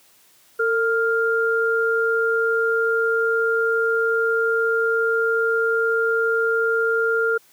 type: tone pair together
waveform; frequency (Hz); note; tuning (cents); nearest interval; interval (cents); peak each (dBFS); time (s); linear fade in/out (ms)
sine; 452.8 / 1400; A4 / F6; +50 / +4; octave + minor sixth; 1954; -20; 0.59-7.38; 10
effects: white hiss -55 dBFS RMS until 7.52 s + high-pass 100 Hz 12 dB/octave